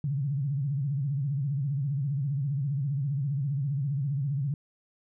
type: tone with vibrato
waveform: sine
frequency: 139.5 Hz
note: C#3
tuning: 11 cents sharp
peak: -26 dBFS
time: 0.04-4.54 s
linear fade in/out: 2 ms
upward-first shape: sine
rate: 15 Hz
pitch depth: 140 cents each way
effects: none